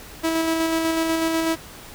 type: tone with tremolo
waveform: sawtooth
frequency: 325.5 Hz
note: E4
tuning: 22 cents flat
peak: -15 dBFS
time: 0.23-1.56 s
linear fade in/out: 20 ms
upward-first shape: square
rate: 8.1 Hz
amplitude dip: 25%
effects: pink hiss -41 dBFS RMS until 1.94 s